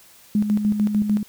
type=tone with tremolo; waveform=sine; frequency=209.2 Hz; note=G#3; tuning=13 cents sharp; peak=-15 dBFS; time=0.35-1.23 s; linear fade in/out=2 ms; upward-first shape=square; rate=6.7 Hz; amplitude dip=55%; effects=white hiss -50 dBFS RMS until 1.28 s